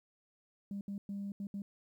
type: tone bursts at uneven times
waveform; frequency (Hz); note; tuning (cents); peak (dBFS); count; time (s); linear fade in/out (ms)
sine; 200; G3; +35; -36; 5; 0.71-0.81 / 0.88-0.98 / 1.09-1.32 / 1.4-1.47 / 1.54-1.62; 2
effects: tanh soft clip ceiling -34 dBFS + 12-bit